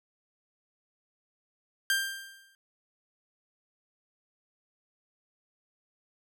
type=tone with exponential decay; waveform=sawtooth; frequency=1586 Hz; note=G6; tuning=20 cents sharp; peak=-19 dBFS; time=1.9-2.55 s; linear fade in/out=1 ms; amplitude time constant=140 ms; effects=none